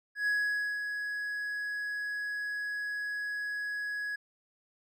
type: tone with ADSR envelope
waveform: triangle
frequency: 1673 Hz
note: G#6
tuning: 12 cents sharp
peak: -24 dBFS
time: 0.15-4.16 s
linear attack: 120 ms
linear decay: 520 ms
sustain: -7 dB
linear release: 8 ms
effects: none